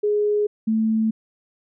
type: tone pair in turn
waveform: sine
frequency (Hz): 416.7 / 220.7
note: G#4 / A3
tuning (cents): +6 / +5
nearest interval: major seventh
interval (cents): 1101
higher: first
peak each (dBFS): -17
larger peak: neither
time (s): 0.03-0.47 / 0.67-1.11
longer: neither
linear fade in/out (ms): 10
effects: none